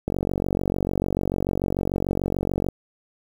click train, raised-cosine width 2 ms, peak -10 dBFS, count 123, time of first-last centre 0.08-2.687 s, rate 46.8 Hz, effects 7-bit

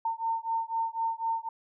sine beating tone pair, 906 / 910 Hz, A#5 / A#5, -50 / -42 cents, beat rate 4 Hz, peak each -31 dBFS, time 0.05-1.49 s, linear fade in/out 5 ms, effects none

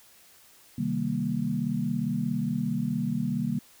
sine chord, C minor seventh, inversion none, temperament equal, 130.81 / 155.56 / 196 / 233.1 Hz, C3 / Eb3 / G3 / Bb3, 0 / 0 / 0 / 0 cents, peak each -34 / -32 / -31 / -29 dBFS, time 0.78-3.59 s, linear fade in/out 5 ms, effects white hiss -56 dBFS RMS until 3.8 s

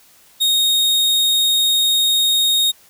40% pulse tone, 3724 Hz, A#7, 2 cents flat, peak -12 dBFS, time 0.4-2.72 s, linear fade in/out 20 ms, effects white hiss -50 dBFS RMS until 2.89 s

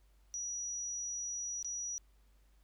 sine tone with dropouts, 5830 Hz, F#8, 26 cents flat, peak -37 dBFS, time 0.34-1.98 s, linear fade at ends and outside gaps 0 ms, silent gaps 1.627-1.646 s, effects added 50 Hz sine -63 dBFS peak until 2.63 s + pink hiss -75 dBFS RMS until 2.63 s

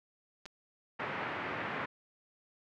clicks, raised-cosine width 0.2 ms, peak -30 dBFS, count 2, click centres 0.456 / 0.461 s
white band-pass noise, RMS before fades -38 dBFS, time 0.99-1.86 s, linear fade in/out 10 ms, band 100 to 2100 Hz, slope 24 dB/octave
effects none

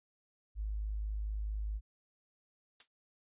sine tone, 52.3 Hz, G#1, 13 cents sharp, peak -34 dBFS, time 0.55-1.81 s, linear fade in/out 50 ms
blue noise with exponential decay, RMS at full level -42 dBFS, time 2.8-2.88 s, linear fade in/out 2 ms, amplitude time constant 17 ms
effects resampled to 8000 Hz

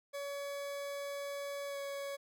40% pulse tone with pitch glide, 565 to 559.5 Hz, C#5 to C#5, +33 to +16 cents, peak -38 dBFS, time 0.13-2.17 s, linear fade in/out 20 ms, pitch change -17 cents, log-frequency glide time 1.67-1.78 s, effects none

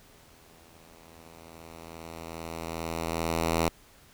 5% pulse tone with exponential growth, 82.41 Hz, E2, in tune, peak -12 dBFS, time 0.05-3.69 s, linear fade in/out 0 ms, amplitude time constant 790 ms, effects pink hiss -57 dBFS RMS until 4.13 s

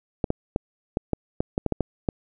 clicks, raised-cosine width 2 ms, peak -9 dBFS, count 11, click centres 0.242 / 0.304 / 0.561 / 0.971 / 1.133 / 1.405 / 1.579 / 1.663 / 1.723 / 1.807 / 2.088 s, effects none

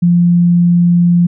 sine tone, 173.8 Hz, F3, 8 cents flat, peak -6 dBFS, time 0.02-1.27 s, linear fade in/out 10 ms, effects none

